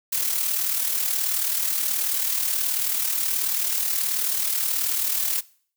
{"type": "noise with amplitude modulation", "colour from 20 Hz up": "blue", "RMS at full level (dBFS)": -22, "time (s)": [0.12, 5.41], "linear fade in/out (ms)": 10, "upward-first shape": "sine", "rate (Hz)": 38.6, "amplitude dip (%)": 50, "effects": ["noise-tail reverb RT60 0.5 s tail -21 dB re dry"]}